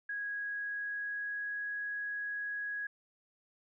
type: tone with pitch glide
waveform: sine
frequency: 1654 to 1663.6 Hz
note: G#6 to G#6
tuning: -8 to +2 cents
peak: -35 dBFS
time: 0.09-2.87 s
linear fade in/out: 5 ms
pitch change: +10 cents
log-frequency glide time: 0.35-1.67 s
effects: none